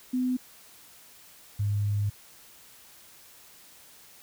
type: tone pair in turn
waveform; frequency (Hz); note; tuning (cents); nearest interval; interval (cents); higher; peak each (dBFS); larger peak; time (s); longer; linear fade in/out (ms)
sine; 252.9 / 102.71; B3 / G#2; +41 / -19; octave + major third; 1560; first; -24; neither; 0.13-0.37 / 1.59-2.1; second; 10
effects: white hiss -53 dBFS RMS until 4.22 s